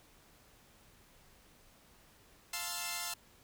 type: chord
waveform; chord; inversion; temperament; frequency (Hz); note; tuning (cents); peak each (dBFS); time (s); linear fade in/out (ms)
5% pulse; F major seventh; none; equal; 698.5 / 880 / 1046.5 / 1318.5; F5 / A5 / C6 / E6; 0 / 0 / 0 / 0; -31; 2.53-3.14; 5
effects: pink hiss -63 dBFS RMS until 3.43 s

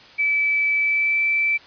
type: tone with pitch glide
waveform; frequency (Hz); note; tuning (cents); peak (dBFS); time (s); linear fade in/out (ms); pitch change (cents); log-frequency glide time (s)
sine; 2306 to 2326; D7 to D7; -32 to -17; -17; 0.18-1.58; 20; +15; 0.79-1.21
effects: white hiss -46 dBFS RMS until 1.66 s + resampled to 11025 Hz

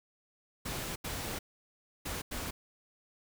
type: noise bursts at uneven times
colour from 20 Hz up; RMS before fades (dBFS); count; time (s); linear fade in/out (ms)
pink; -38; 4; 0.65-0.96 / 1.04-1.39 / 2.05-2.22 / 2.31-2.51; 10
effects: none

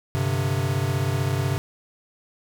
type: chord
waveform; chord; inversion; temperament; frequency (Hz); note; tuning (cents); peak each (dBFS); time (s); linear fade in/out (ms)
square; G suspended fourth; none; equal; 98 / 130.81 / 146.83; G2 / C3 / D3; 0 / 0 / 0; -27 / -25 / -30; 0.15-1.58; 0
effects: none

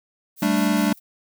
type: noise with tremolo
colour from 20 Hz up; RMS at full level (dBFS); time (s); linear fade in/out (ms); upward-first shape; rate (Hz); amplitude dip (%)
violet; -38; 0.36-1; 50; square; 4.9; 75
type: chord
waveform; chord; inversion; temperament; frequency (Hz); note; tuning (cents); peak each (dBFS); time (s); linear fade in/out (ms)
square; G suspended second; none; equal; 196 / 220 / 293.7; G3 / A3 / D4; 0 / 0 / 0; -23; 0.42-0.93; 5
effects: none

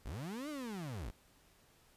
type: linear two-way sweep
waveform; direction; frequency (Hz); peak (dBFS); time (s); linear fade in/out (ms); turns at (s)
35% pulse; up then down; 38.71 to 311.1 to 38.71; -39; 0.05-1.11; 10; 0.49
effects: pink hiss -67 dBFS RMS until 1.96 s + resampled to 32000 Hz

